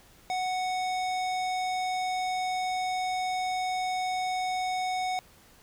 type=tone with low-pass filter; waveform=square; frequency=740 Hz; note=F#5; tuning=in tune; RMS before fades=-30 dBFS; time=0.3-5.19 s; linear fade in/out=0 ms; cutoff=6600 Hz; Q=0.88; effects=pink hiss -57 dBFS RMS until 5.62 s